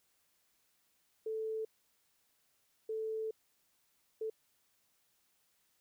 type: tone bursts at uneven times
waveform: sine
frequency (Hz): 440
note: A4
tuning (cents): 0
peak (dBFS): -35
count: 3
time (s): 1.26-1.65 / 2.89-3.31 / 4.21-4.3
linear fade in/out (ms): 5
effects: white hiss -75 dBFS RMS until 5.8 s